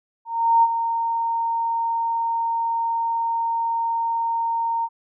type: tone with ADSR envelope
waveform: sine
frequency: 921 Hz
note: A#5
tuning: 21 cents flat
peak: -11 dBFS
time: 0.25-4.89 s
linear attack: 380 ms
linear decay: 40 ms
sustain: -9 dB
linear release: 51 ms
effects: none